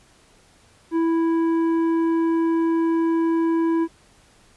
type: tone with tanh clipping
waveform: sine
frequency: 329.6 Hz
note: E4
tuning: in tune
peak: -19 dBFS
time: 0.91-3.88 s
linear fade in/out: 50 ms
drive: 9 dB
effects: pink hiss -55 dBFS RMS until 4.56 s + resampled to 24000 Hz